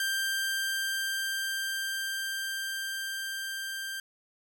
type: tone with level ramp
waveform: sawtooth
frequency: 1579 Hz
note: G6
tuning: 12 cents sharp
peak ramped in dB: -24 to -31 dBFS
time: 0-4 s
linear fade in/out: 2 ms
effects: none